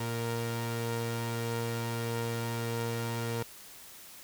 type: tone pair together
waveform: sawtooth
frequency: 116.15 / 466.2 Hz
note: A#2 / A#4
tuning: -6 / 0 cents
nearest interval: 2 octaves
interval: 2406 cents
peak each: -29 / -33 dBFS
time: 0-3.43 s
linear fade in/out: 5 ms
effects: white hiss -50 dBFS RMS until 4.23 s